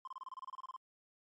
triangle tone bursts, 1046.5 Hz, C6, in tune, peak -40 dBFS, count 14, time 0.05-0.764 s, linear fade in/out 2 ms, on 25 ms, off 28 ms, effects tanh soft clip ceiling -37 dBFS + MP3 48 kbps

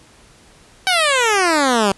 10% pulse exponential sweep, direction down, 772 to 190 Hz, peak -5 dBFS, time 0.87-1.92 s, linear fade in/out 0 ms, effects pink hiss -48 dBFS RMS until 1.97 s + resampled to 24000 Hz

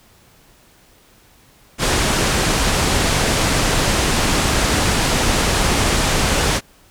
pink low-pass noise, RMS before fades -17 dBFS, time 1.78-6.61 s, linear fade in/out 50 ms, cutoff 9700 Hz, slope 24 dB/octave, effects pink hiss -51 dBFS RMS until 6.9 s

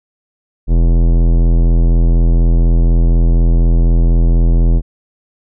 sine tone with tanh clipping, 42.05 Hz, E1, 35 cents sharp, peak -9 dBFS, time 0.67-4.82 s, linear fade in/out 50 ms, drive 18 dB, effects none

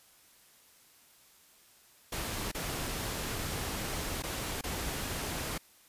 pink noise with dropouts, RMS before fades -36 dBFS, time 2.12-5.58 s, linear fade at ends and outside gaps 5 ms, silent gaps 2.516-2.546 / 4.224-4.235 / 4.612-4.637 s, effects white hiss -61 dBFS RMS until 5.88 s + resampled to 32000 Hz

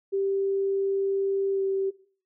sine tone with pitch glide, 391.8 to 387.7 Hz, G4 to G4, -1 to -19 cents, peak -23 dBFS, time 0.12-1.91 s, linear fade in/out 20 ms, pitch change -18 cents, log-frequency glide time 1.52-1.62 s, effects noise-tail reverb RT60 0.5 s tail -19 dB re dry

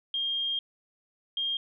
sine tone pair in turn, 3218 / 3218 Hz, G7 / G7, +45 / +45 cents, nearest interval unison, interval 0 cents, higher neither, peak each -27 dBFS, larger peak neither, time 0.14-0.59 / 1.37-1.57 s, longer first, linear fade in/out 2 ms, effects none

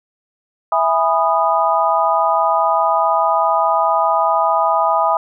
sine chord, E major seventh, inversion none, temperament just, 659.3 / 824.1 / 988.9 / 1236.1 Hz, E5 / G#5 / B5 / D#6, 0 / -14 / +2 / -12 cents, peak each -18 dBFS, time 0.72-5.17 s, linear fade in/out 2 ms, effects none

